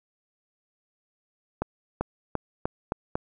accelerating click train, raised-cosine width 1 ms, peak -12 dBFS, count 6, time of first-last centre 1.62-3.155 s, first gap 390 ms, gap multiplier 0.88, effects none

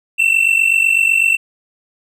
triangle tone pair together, 2665 / 2713 Hz, E7 / E7, +18 / +49 cents, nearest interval unison, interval 31 cents, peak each -12 dBFS, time 0.18-1.37 s, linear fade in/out 20 ms, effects none

